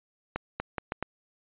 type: accelerating click train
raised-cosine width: 0.5 ms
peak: -15 dBFS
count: 5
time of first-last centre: 0.36-1.026 s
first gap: 240 ms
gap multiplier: 0.76
effects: resampled to 8000 Hz